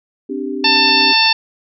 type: chord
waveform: sine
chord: C suspended second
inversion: none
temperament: equal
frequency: 261.6 / 293.7 / 392 Hz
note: C4 / D4 / G4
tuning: 0 / 0 / 0 cents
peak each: -24 dBFS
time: 0.29-1.13 s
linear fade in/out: 10 ms
type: harmonic tone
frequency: 892 Hz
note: A5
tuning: 23 cents sharp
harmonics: 1 / 2 / 3 / 4 / 5 / 6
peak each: -17 / -21 / -15 / -18 / -14 / -20 dBFS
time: 0.64-1.33 s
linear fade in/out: 5 ms
effects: none